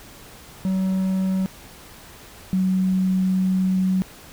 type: tone pair in turn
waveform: triangle / sine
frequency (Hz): 189.1 / 187.14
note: F#3 / F#3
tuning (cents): +38 / +20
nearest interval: unison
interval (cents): 18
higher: first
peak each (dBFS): -17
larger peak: neither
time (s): 0.65-1.46 / 2.53-4.02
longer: second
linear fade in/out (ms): 0
effects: pink hiss -44 dBFS RMS until 4.32 s